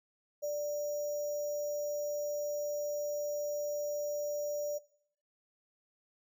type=tone with sample-and-hold; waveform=sine; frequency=587.3 Hz; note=D5; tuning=in tune; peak=-32 dBFS; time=0.42-4.79 s; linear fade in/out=20 ms; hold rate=6300 Hz; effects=noise-tail reverb RT60 0.6 s tail -18 dB re dry